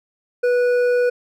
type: tone with hard clipping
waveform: sine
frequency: 490.2 Hz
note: B4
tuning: 13 cents flat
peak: -16 dBFS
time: 0.43-1.1 s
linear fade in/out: 10 ms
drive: 7 dB
effects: none